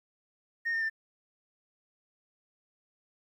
sine tone with pitch steps, 1847 / 1816.3 / 1786.1 Hz, A#6 / A#6 / A6, -16 / -45 / +25 cents, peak -26 dBFS, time 0.65-0.899 s, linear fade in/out 20 ms, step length 83 ms, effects tanh soft clip ceiling -26 dBFS + 11-bit

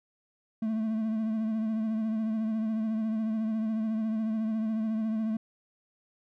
triangle tone with vibrato, 220 Hz, A3, in tune, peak -25 dBFS, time 0.62-5.37 s, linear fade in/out 5 ms, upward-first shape triangle, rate 14 Hz, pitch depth 43 cents each way, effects none

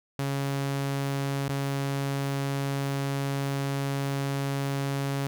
sawtooth tone with dropouts, 138.59 Hz, C#3, in tune, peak -23 dBFS, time 0.19-5.27 s, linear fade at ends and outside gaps 0 ms, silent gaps 1.482-1.493 s, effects none

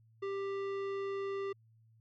sine tone with tanh clipping, 393.9 Hz, G4, 8 cents sharp, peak -37 dBFS, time 0.22-1.53 s, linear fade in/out 10 ms, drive 15 dB, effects added 112 Hz sine -62 dBFS peak until 2 s

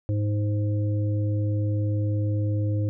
harmonic tone, 104.2 Hz, G#2, 6 cents sharp, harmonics 1 / 3 / 5, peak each -22 / -32 / -36 dBFS, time 0.09-2.89 s, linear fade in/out 0 ms, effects none

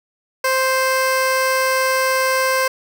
15% pulse tone, 523.3 Hz, C5, in tune, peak -9 dBFS, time 0.44-2.68 s, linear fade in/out 5 ms, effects none

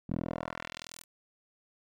10% pulse tone with band-pass filter sweep, 41.2 Hz, E1, in tune, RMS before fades -38 dBFS, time 0.09-1.04 s, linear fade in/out 10 ms, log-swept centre 200 to 11000 Hz, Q 1.1, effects none

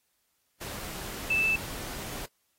sine tone in noise, 2637 Hz, E7, in tune, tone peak -23 dBFS, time 1.3-1.56 s, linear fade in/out 5 ms, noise pink, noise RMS -39 dBFS, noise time 0.61-2.26 s, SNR +13 dB, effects white hiss -74 dBFS RMS until 2.58 s + AAC 48 kbps

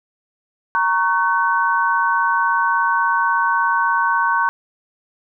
sine chord, F# major, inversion first, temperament equal with one note detuned, 932.3 / 1108.7 / 1514.6 Hz, A#5 / C#6 / F#6, 0 / 0 / +40 cents, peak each -19 dBFS, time 0.75-4.49 s, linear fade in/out 0 ms, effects none

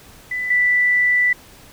sine tone pair in turn, 1993 / 1975.8 Hz, B6 / B6, +15 / 0 cents, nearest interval unison, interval 15 cents, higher first, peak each -21 / -13 dBFS, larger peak second, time 0.31-0.5 / 0.5-1.33 s, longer second, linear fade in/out 5 ms, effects pink hiss -45 dBFS RMS until 1.72 s

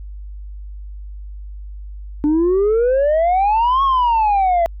sine exponential two-way sweep, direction up then down, 291.3 to 1108.7 to 664 Hz, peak -10 dBFS, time 2.24-4.66 s, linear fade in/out 0 ms, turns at 3.83 s, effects tanh soft clip ceiling -11 dBFS + added 50 Hz sine -29 dBFS peak until 4.8 s

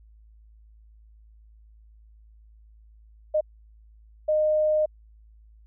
sine tone bursts at uneven times, 614 Hz, D#5, 23 cents flat, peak -19 dBFS, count 2, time 3.34-3.41 / 4.28-4.86 s, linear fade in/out 10 ms, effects added 54 Hz sine -50 dBFS peak until 5.66 s

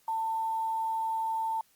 sine tone with quantisation, 894 Hz, A5, 27 cents sharp, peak -28 dBFS, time 0.08-1.61 s, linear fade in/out 2 ms, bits 9, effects white hiss -66 dBFS RMS until 1.75 s + Opus 48 kbps

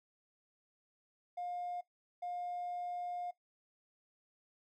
triangle tone bursts at uneven times, 710 Hz, F5, 28 cents sharp, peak -35 dBFS, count 2, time 1.37-1.81 / 2.22-3.31 s, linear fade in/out 10 ms, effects noise-tail reverb RT60 0.1 s tail -19 dB re dry + tanh soft clip ceiling -34 dBFS

